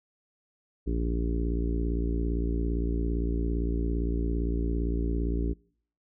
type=harmonic tone; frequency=57.6 Hz; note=A#1; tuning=20 cents flat; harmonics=1 / 2 / 3 / 4 / 5 / 6 / 7 / 8; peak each=-27 / -41 / -36 / -40 / -34 / -39 / -38 / -48 dBFS; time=0.86-5.54 s; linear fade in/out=20 ms; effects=noise-tail reverb RT60 0.6 s tail -26 dB re dry